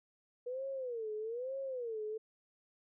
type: tone with vibrato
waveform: sine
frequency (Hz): 481.4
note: B4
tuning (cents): -44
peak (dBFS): -37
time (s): 0.46-2.18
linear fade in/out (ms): 10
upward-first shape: sine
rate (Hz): 1.1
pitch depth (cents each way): 210
effects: none